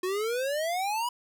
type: exponential sweep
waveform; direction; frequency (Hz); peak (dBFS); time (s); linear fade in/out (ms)
square; up; 359.1 to 990; -28; 0.03-1.09; 5
effects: none